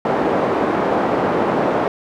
pink band-pass noise, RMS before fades -18 dBFS, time 0.05-1.88 s, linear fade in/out 2 ms, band 300 to 910 Hz, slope 12 dB/octave, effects none

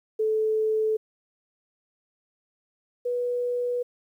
sine tone pair in turn, 435.6 / 488.9 Hz, A4 / B4, -17 / -18 cents, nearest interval major second, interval 199 cents, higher second, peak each -21 / -24 dBFS, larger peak first, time 0.19-0.97 / 3.05-3.83 s, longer neither, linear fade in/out 10 ms, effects 10-bit

